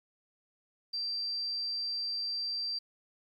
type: tone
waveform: sine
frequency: 4699 Hz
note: D8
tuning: in tune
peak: -32 dBFS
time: 0.93-2.79 s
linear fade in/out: 10 ms
effects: 11-bit